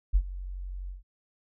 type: tone with ADSR envelope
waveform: sine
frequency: 46 Hz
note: F#1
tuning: 9 cents flat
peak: -16 dBFS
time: 0.13-1.03 s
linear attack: 25 ms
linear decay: 63 ms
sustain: -18 dB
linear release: 140 ms
effects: none